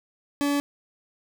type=tone; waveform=40% pulse; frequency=285.9 Hz; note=D4; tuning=46 cents flat; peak=-21 dBFS; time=0.41-0.6 s; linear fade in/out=0 ms; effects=none